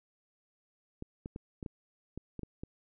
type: clicks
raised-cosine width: 3 ms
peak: -27 dBFS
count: 9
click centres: 1.024 / 1.259 / 1.361 / 1.628 / 1.662 / 2.176 / 2.393 / 2.433 / 2.635 s
effects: none